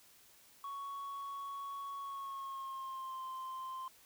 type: tone with pitch glide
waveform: sine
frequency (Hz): 1113 to 1044.5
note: C#6 to C6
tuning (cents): +7 to -3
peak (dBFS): -38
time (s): 0.64-3.88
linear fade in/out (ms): 2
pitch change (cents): -110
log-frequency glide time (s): 1.98-3.23
effects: tanh soft clip ceiling -40 dBFS + white hiss -63 dBFS RMS until 4.05 s